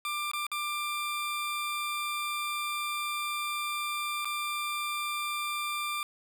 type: tone with dropouts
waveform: 20% pulse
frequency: 1188 Hz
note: D6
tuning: 20 cents sharp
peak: -26 dBFS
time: 0.05-6.03 s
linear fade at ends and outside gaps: 1 ms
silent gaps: 0.315-0.334 / 0.467-0.516 / 4.247-4.254 s
effects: none